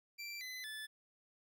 25% pulse tone with pitch steps, 2349 / 2021 / 1739.5 Hz, D7 / B6 / A6, 0 / +39 / -20 cents, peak -40 dBFS, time 0.18-0.87 s, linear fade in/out 20 ms, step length 230 ms, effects none

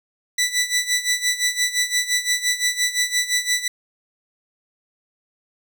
15% pulse tone with tremolo, 1975.5 Hz, B6, in tune, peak -10 dBFS, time 0.38-3.68 s, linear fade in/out 5 ms, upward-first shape sine, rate 5.8 Hz, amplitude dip 80%, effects none

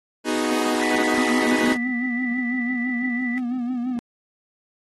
sawtooth chord, G# minor seventh, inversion first, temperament equal, 246.9 / 311.1 / 370 / 415.3 Hz, B3 / D#4 / F#4 / G#4, 0 / 0 / 0 / 0 cents, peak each -22 / -20 / -24 / -25 dBFS, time 0.24-1.77 s, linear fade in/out 50 ms
sine tone with tremolo, 1975.5 Hz, B6, in tune, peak -26 dBFS, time 0.82-3.38 s, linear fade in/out 0 ms, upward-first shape triangle, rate 9.1 Hz, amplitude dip 25%
triangle tone with vibrato, 246.9 Hz, B3, in tune, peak -21 dBFS, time 1.18-3.99 s, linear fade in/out 0 ms, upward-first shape sine, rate 6 Hz, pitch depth 72 cents each way
effects AAC 32 kbps

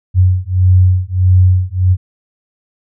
sine beating tone pair, 91.2 / 92.8 Hz, F#2 / F#2, -24 / +6 cents, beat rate 1.6 Hz, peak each -10 dBFS, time 0.14-1.97 s, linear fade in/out 50 ms, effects none

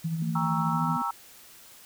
sine tone with tremolo, 163.3 Hz, E3, 16 cents flat, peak -25 dBFS, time 0.04-0.97 s, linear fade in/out 10 ms, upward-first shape sine, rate 13 Hz, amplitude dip 45%
sine tone with pitch glide, 224.1 to 243 Hz, A3 to B3, +32 to -28 cents, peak -32 dBFS, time 0.22-1.02 s, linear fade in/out 2 ms, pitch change +140 cents, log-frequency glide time 0.67-0.82 s
sine chord, G diminished seventh, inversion none, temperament equal with one note detuned, 803.7 / 932.3 / 1108.7 / 1318.5 Hz, G5 / Bb5 / Db6 / Fb6, +43 / 0 / 0 / 0 cents, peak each -35 / -31 / -36 / -30 dBFS, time 0.35-1.11 s, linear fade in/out 5 ms
effects white hiss -51 dBFS RMS until 1.85 s

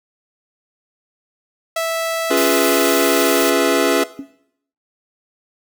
sawtooth tone, 657 Hz, E5, 6 cents flat, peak -14 dBFS, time 1.76-4.04 s, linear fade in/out 5 ms
square chord, C# dominant seventh, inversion none, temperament equal, 277.2 / 349.2 / 415.3 / 493.9 Hz, C#4 / E#4 / G#4 / B4, 0 / 0 / 0 / 0 cents, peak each -21 dBFS, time 2.3-4.04 s, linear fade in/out 10 ms
white high-pass noise, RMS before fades -24 dBFS, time 2.37-3.5 s, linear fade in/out 2 ms, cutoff 1400 Hz, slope 12 dB/octave
sine tone with exponential decay, 277.2 Hz, C#4, in tune, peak -22 dBFS, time 4.19-4.31 s, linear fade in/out 2 ms, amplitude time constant 26 ms
effects noise-tail reverb RT60 0.7 s tail -18 dB re dry

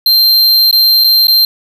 square tone with dropouts, 4156 Hz, C8, 12 cents flat, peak -6 dBFS, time 0.06-1.45 s, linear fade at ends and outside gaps 2 ms, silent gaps 0.712-0.727 / 1.039-1.043 / 1.271-1.281 s, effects none

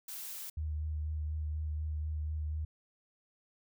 blue noise, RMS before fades -43 dBFS, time 0.08-0.5 s, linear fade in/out 5 ms
sine tone with vibrato, 76.8 Hz, D#2, 22 cents flat, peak -33 dBFS, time 0.57-2.65 s, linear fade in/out 5 ms, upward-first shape sine, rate 4.1 Hz, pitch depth 19 cents each way
effects none

